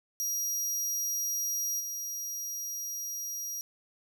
sawtooth tone with level steps, 5730 Hz, F8, 44 cents sharp, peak -27 / -32 dBFS, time 0.2-3.61 s, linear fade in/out 0 ms, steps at 1.79 s, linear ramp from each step 20 ms, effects none

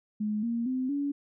sine tone with pitch steps, 211.6 / 233.4 / 257.5 / 284.1 Hz, G#3 / A#3 / C4 / C#4, +33 / +2 / -28 / +43 cents, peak -27 dBFS, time 0.2-1.12 s, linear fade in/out 10 ms, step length 230 ms, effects none

